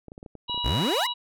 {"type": "clicks", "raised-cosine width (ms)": 2, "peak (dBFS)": -28, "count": 10, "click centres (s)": [0.083, 0.119, 0.179, 0.229, 0.262, 0.353, 0.497, 0.545, 0.577, 0.665]}
{"type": "harmonic tone", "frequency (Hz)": 970, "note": "B5", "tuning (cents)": -31, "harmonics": [1, 3, 4], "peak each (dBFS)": [-33, -31, -30], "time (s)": [0.48, 1.14], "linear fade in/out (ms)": 20}
{"type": "exponential sweep", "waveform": "30% pulse", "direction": "up", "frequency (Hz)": [47.27, 1108.7], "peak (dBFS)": -21, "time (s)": [0.64, 1.07], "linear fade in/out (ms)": 10}
{"effects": []}